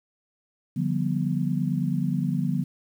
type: chord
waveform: sine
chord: G dominant seventh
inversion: second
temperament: just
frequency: 147 / 176.4 / 196 / 245 Hz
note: D3 / F3 / G3 / B3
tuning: +2 / +18 / 0 / -14 cents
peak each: -27 / -27 / -31 / -29 dBFS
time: 0.76-2.64 s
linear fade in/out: 10 ms
effects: 9-bit